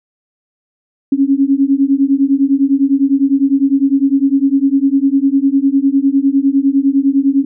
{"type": "beating tone pair", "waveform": "sine", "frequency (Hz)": [270, 279.9], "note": ["C#4", "C#4"], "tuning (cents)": [-45, 17], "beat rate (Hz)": 9.9, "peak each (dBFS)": -12, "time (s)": [1.12, 7.45], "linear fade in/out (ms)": 5, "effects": []}